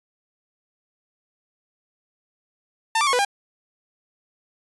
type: tone with pitch steps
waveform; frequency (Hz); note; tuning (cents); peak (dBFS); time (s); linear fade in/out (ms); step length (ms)
sawtooth; 898 / 1173 / 1092 / 493.9 / 804; A5 / D6 / C#6 / B4 / G5; +35 / -2 / -26 / 0 / +44; -14; 2.95-3.25; 5; 60
effects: resampled to 24000 Hz